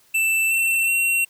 square tone with pitch steps, 2658 / 2694 / 2730 Hz, E7 / E7 / F7, +14 / +37 / -40 cents, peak -18 dBFS, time 0.14-1.25 s, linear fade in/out 10 ms, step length 370 ms, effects white hiss -57 dBFS RMS until 1.29 s

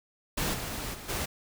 pink noise with level steps, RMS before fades -30 / -36 / -43 / -32 dBFS, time 0.37-1.26 s, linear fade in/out 10 ms, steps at 0.53 / 0.93 / 1.08 s, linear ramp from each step 20 ms, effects none

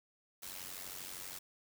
white noise with amplitude modulation, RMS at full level -43 dBFS, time 0.42-1.39 s, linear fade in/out 10 ms, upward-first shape sine, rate 92.5 Hz, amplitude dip 70%, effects none

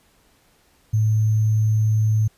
sine tone with sample-and-hold, 108.7 Hz, A2, 21 cents flat, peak -15 dBFS, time 0.93-2.28 s, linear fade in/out 10 ms, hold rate 6300 Hz, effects pink hiss -59 dBFS RMS until 2.37 s + resampled to 32000 Hz

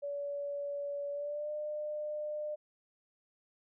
sine tone with pitch glide, 571 to 601.5 Hz, D5 to D5, -49 to +41 cents, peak -35 dBFS, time 0.02-2.56 s, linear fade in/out 20 ms, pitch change +90 cents, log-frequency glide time 1.11-1.51 s, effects none

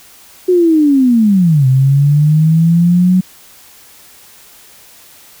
sine linear two-way sweep, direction down then up, 370 to 129 to 186.2 Hz, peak -6 dBFS, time 0.48-3.21 s, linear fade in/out 10 ms, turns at 1.67 s, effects white hiss -41 dBFS RMS until 5.4 s

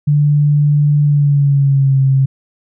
sine tone with pitch glide, 146.83 to 134.64 Hz, D3 to C3, 0 to +50 cents, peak -8 dBFS, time 0.07-2.26 s, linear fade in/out 10 ms, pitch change -150 cents, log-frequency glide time 1.03-2 s, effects none

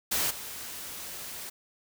white noise with level steps, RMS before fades -28 / -40 dBFS, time 0.11-1.5 s, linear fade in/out 10 ms, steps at 0.3 s, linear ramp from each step 10 ms, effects none

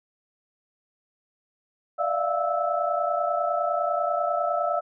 sine tone cluster, 590 / 679 / 709 / 1312 Hz, D5 / F5 / F5 / E6, +8 / -49 / +26 / -9 cents, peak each -28 dBFS, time 1.98-4.81 s, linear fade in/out 20 ms, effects none

